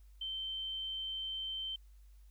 sine tone, 3106 Hz, G7, 17 cents flat, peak -37 dBFS, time 0.21-1.76 s, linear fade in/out 5 ms, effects added 50 Hz sine -55 dBFS peak until 2.3 s + white hiss -75 dBFS RMS until 2.3 s

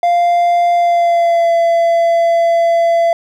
triangle tone with pitch glide, 696 to 675 Hz, F5 to E5, -6 to +41 cents, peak -7 dBFS, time 0.03-3.13 s, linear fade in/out 2 ms, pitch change -53 cents, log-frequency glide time 0.75-1.52 s, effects none

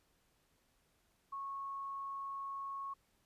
sine tone, 1100 Hz, C#6, 14 cents flat, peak -40 dBFS, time 1.32-2.94 s, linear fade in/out 10 ms, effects pink hiss -75 dBFS RMS until 3.25 s + resampled to 32000 Hz

